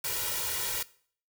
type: noise with comb filter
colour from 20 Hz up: white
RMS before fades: -32 dBFS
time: 0.04-0.83 s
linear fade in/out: 5 ms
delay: 2.1 ms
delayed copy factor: +1
effects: noise-tail reverb RT60 0.5 s tail -19 dB re dry